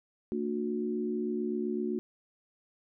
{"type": "tone cluster", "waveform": "sine", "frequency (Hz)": [227.1, 295.3, 362.8], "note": ["A#3", "D4", "F#4"], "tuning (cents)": [-45, 10, -34], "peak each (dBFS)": [-33, -37, -33], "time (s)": [0.32, 1.99], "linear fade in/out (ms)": 0, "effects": []}